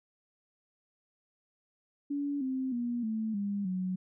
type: tone with pitch steps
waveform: sine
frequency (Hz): 285.2 / 261.5 / 239.8 / 219.9 / 201.7 / 184.93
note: C#4 / C4 / A#3 / A3 / G3 / F#3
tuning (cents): +49 / -1 / +49 / -1 / +50 / -1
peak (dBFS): -30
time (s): 2.1-3.96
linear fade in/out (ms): 10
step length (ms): 310
effects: none